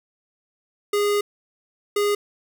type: tone bursts at uneven times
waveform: square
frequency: 411 Hz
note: G#4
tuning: 18 cents flat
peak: -19 dBFS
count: 2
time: 0.93-1.21 / 1.96-2.15 s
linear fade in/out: 5 ms
effects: 8-bit